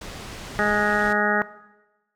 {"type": "low-pass noise", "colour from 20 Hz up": "pink", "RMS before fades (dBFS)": -37, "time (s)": [0.01, 1.13], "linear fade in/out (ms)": 5, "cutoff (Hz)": 7000, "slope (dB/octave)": 12}
{"type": "harmonic tone", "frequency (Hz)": 208.3, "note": "G#3", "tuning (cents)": 5, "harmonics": [1, 2, 3, 4, 6, 7, 8, 9], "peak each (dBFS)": [-27, -27, -27, -27, -27, -27, -27, -27], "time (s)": [0.59, 1.42], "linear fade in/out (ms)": 0}
{"effects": ["noise-tail reverb RT60 1.0 s tail -17 dB re dry"]}